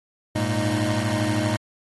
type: tone cluster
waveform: 25% pulse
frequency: 102.7 / 115.3 / 309.9 Hz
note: G#2 / A#2 / D#4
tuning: -19 / -19 / -7 cents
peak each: -22 dBFS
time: 0.35-1.57 s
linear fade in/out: 10 ms
effects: AAC 32 kbps

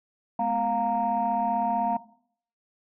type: tone cluster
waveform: sine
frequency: 211.8 / 247.5 / 704 / 927 Hz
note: G#3 / B3 / F5 / A#5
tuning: +34 / +4 / +14 / -10 cents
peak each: -32 / -34 / -26 / -27 dBFS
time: 0.39-1.97 s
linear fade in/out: 5 ms
effects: noise-tail reverb RT60 0.6 s tail -18 dB re dry + tanh soft clip ceiling -15 dBFS

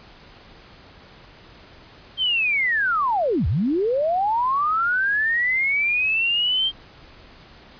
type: linear two-way sweep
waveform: sine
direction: down then up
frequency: 3188 to 65.41 to 3188 Hz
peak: -18 dBFS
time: 2.17-6.72 s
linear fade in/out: 50 ms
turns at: 3.47 s
effects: pink hiss -47 dBFS RMS until 7.79 s + resampled to 11025 Hz

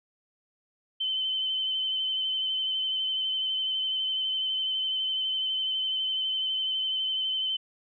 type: tone with vibrato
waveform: sine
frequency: 3068 Hz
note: G7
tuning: 38 cents flat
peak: -26 dBFS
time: 1-7.57 s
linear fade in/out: 10 ms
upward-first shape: sine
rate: 12 Hz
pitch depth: 20 cents each way
effects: none

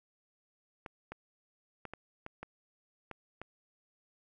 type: clicks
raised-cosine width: 0.5 ms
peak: -27 dBFS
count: 8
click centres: 0.862 / 1.12 / 1.853 / 1.936 / 2.264 / 2.43 / 3.113 / 3.416 s
effects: none

